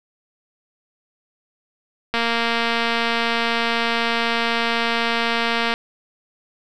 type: click train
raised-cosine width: 0.3 ms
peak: -5 dBFS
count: 836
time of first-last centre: 2.14-5.739 s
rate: 232 Hz
effects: none